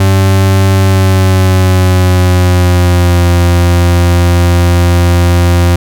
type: tone with pitch glide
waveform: 40% pulse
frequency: 96.3 to 87.29 Hz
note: G2 to F2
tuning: -30 to 0 cents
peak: -4 dBFS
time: 0-5.76 s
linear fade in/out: 5 ms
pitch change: -170 cents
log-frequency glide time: 0.73-3.29 s
effects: none